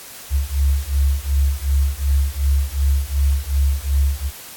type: beating tone pair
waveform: sine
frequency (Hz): 68.1 / 70.8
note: C#2 / C#2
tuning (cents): -30 / +37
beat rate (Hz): 2.7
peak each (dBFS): -18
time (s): 0.3-4.31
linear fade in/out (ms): 50
effects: white hiss -37 dBFS RMS until 4.56 s + AAC 64 kbps